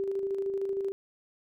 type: tone with tremolo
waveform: sine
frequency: 392 Hz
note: G4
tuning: in tune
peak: -27 dBFS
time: 0-0.92 s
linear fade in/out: 0 ms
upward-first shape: square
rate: 13 Hz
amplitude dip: 35%
effects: none